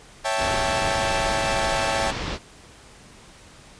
sawtooth chord, A dominant seventh, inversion first, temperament equal, 554.4 / 659.3 / 784 / 880 Hz, C#5 / E5 / G5 / A5, 0 / 0 / 0 / 0 cents, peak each -24 dBFS, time 0.24-2.12 s, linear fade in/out 20 ms
pink low-pass noise, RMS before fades -29 dBFS, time 0.37-2.39 s, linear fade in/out 50 ms, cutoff 5300 Hz, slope 24 dB/octave
effects pink hiss -48 dBFS RMS until 3.79 s + resampled to 22050 Hz

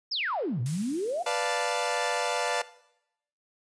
sine exponential two-way sweep, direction down then up, 5588 to 113.4 to 750 Hz, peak -27 dBFS, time 0.11-1.23 s, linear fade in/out 10 ms, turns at 0.61 s
blue noise with exponential decay, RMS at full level -37 dBFS, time 0.66-2.55 s, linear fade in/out 0 ms, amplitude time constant 410 ms
sawtooth chord, B half-diminished seventh, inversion none, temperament equal, 493.9 / 587.3 / 698.5 / 880 Hz, B4 / D5 / F5 / A5, 0 / 0 / 0 / 0 cents, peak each -28 dBFS, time 1.26-2.62 s, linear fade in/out 5 ms
effects noise-tail reverb RT60 0.8 s tail -18 dB re dry + resampled to 22050 Hz

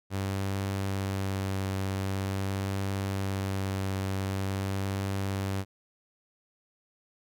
sawtooth tone with vibrato, 97 Hz, G2, 18 cents flat, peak -25 dBFS, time 0.1-5.65 s, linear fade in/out 50 ms, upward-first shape triangle, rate 0.45 Hz, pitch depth 15 cents each way, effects none

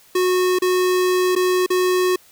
square tone with dropouts, 365.8 Hz, F#4, 20 cents flat, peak -16 dBFS, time 0.15-2.16 s, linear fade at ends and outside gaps 5 ms, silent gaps 0.588-0.62 / 1.353-1.361 / 1.663-1.702 s, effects white hiss -51 dBFS RMS until 2.31 s

